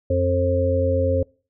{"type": "harmonic tone", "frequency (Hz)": 88.7, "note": "F2", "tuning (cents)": 27, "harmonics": [1, 3, 5, 6], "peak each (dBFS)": [-21, -27, -27, -20], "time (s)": [0.1, 1.23], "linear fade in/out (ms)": 5, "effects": ["noise-tail reverb RT60 0.4 s tail -26 dB re dry"]}